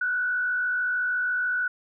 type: tone with frequency modulation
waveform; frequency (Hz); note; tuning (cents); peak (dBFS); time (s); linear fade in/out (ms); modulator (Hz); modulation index
sine; 1480; F#6; 0; -23; 0.01-1.68; 5; 53.8; 0.58
effects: none